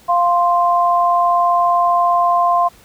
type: tone pair together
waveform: sine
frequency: 698.5 / 1046.6 Hz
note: F5 / C6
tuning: 0 / 0 cents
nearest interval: perfect fifth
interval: 700 cents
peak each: -14 dBFS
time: 0.08-2.69 s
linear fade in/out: 20 ms
effects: pink hiss -47 dBFS RMS until 2.84 s